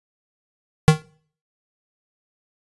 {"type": "tone with exponential decay", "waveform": "square", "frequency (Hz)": 155.56, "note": "D#3", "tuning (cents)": 0, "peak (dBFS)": -5, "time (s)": [0.88, 1.02], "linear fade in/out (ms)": 0, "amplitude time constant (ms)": 30, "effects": ["noise-tail reverb RT60 0.5 s tail -22 dB re dry", "resampled to 24000 Hz"]}